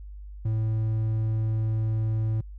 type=tone; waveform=triangle; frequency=109.9 Hz; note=A2; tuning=2 cents flat; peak=-21 dBFS; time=0.45-2.41 s; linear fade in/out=5 ms; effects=added 50 Hz sine -38 dBFS peak until 2.58 s